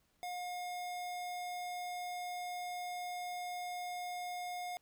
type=tone; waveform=square; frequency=716 Hz; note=F5; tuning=43 cents sharp; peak=-40 dBFS; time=0.23-4.77 s; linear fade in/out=0 ms; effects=pink hiss -75 dBFS RMS until 4.81 s